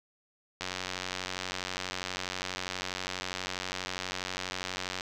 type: click train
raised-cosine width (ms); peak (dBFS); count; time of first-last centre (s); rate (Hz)
0.2; -16; 407; 0.61-5.009; 92.3
effects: none